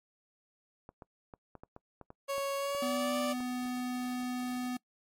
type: clicks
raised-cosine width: 1 ms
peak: -33 dBFS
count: 11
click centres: 0.891 / 1.022 / 1.338 / 1.553 / 1.635 / 1.764 / 2.013 / 2.104 / 2.381 / 2.749 / 3.405 s
type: tone with pitch glide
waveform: 30% pulse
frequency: 554.4 to 587.4 Hz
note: C#5 to D5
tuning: 0 to 0 cents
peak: -29 dBFS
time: 2.28-3.34 s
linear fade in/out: 20 ms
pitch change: +100 cents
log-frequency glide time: 2.57-3.16 s
type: tone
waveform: square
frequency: 249.4 Hz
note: B3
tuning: 17 cents sharp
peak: -34 dBFS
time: 2.82-4.77 s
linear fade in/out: 5 ms
effects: noise-tail reverb RT60 0.1 s tail -23 dB re dry + MP3 64 kbps